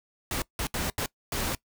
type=noise bursts at uneven times; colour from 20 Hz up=pink; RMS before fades=-30 dBFS; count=5; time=0.31-0.42 / 0.59-0.67 / 0.74-0.9 / 0.98-1.06 / 1.32-1.55 s; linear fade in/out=2 ms; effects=noise-tail reverb RT60 0.1 s tail -21 dB re dry